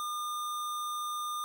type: tone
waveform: square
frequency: 1209 Hz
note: D6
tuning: 50 cents sharp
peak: -34 dBFS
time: 0-1.44 s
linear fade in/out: 0 ms
effects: none